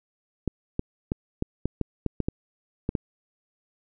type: clicks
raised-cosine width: 3 ms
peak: -12 dBFS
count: 11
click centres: 0.477 / 0.794 / 1.119 / 1.424 / 1.656 / 1.813 / 2.063 / 2.203 / 2.285 / 2.891 / 2.952 s
effects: none